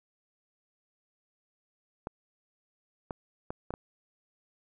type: clicks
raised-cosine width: 1 ms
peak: -21 dBFS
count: 5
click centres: 2.071 / 3.108 / 3.505 / 3.706 / 3.739 s
effects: none